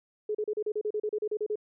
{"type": "tone bursts", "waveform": "sine", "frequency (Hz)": 423.9, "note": "G#4", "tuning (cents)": 35, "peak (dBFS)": -27, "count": 14, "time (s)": [0.29, 1.557], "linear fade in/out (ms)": 5, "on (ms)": 58, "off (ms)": 35, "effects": []}